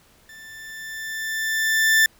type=tone with level ramp; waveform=40% pulse; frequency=1771 Hz; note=A6; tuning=11 cents sharp; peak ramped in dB=-41 to -12 dBFS; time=0.29-2.06 s; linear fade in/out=2 ms; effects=pink hiss -56 dBFS RMS until 2.19 s